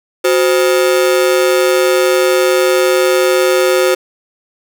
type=ring-modulated tone; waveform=45% pulse; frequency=444.5 Hz; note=A4; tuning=18 cents sharp; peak=-6 dBFS; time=0.24-3.95 s; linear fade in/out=10 ms; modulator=75.6 Hz; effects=none